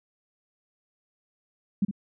sine tone with echo, 200 Hz, G3, 35 cents sharp, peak -19 dBFS, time 1.82-1.85 s, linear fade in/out 5 ms, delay 62 ms, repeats 1, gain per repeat -9 dB, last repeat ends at 1.912 s, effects none

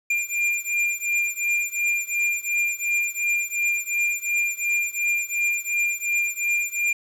square beating tone pair, 2396 / 2398.8 Hz, D7 / D7, +34 / +36 cents, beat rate 2.8 Hz, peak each -25 / -26 dBFS, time 0.1-6.93 s, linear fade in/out 5 ms, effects low-pass 12000 Hz 12 dB/octave + 8-bit

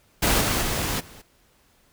pink noise with level steps, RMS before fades -20 / -23 / -26 / -46 dBFS, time 0.22-1.22 s, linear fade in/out 10 ms, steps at 0.4 / 0.61 / 0.99 s, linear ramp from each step 20 ms, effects pink hiss -61 dBFS RMS until 1.92 s

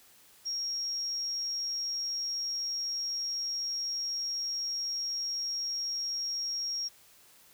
sine tone, 5588 Hz, F8, in tune, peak -31 dBFS, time 0.45-6.89 s, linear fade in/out 20 ms, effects white hiss -59 dBFS RMS until 7.53 s

